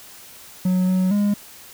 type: tone with pitch steps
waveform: triangle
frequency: 183.7 / 185.5 / 204.8 Hz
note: F#3 / F#3 / G#3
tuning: -12 / +5 / -24 cents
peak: -14 dBFS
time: 0.65-1.34 s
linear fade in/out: 5 ms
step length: 230 ms
effects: white hiss -43 dBFS RMS until 1.73 s